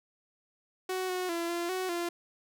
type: tone with pitch steps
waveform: sawtooth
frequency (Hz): 372.2 / 366 / 338.7 / 343.7 / 372 / 344.9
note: F#4 / F#4 / E4 / F4 / F#4 / F4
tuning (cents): +10 / -19 / +47 / -28 / +9 / -22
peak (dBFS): -27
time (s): 0.89-2.09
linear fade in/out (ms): 5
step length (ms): 200
effects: none